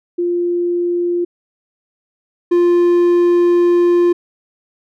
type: tone pair in turn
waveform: sine / triangle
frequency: 349.3 / 349.3 Hz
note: F4 / F4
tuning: 0 / 0 cents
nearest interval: unison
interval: 0 cents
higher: neither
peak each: -14 / -7 dBFS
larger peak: second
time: 0.18-1.25 / 2.51-4.13 s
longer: second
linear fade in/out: 10 ms
effects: none